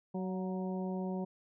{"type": "harmonic tone with a mistuned harmonic", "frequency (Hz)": 186.9, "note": "F#3", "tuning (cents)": 18, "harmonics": [1, 2, 3, 4, 5], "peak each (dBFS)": [-35, -41, -45, -47, -49], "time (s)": [0.14, 1.25], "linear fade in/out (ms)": 10, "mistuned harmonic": 4, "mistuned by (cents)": -36, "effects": []}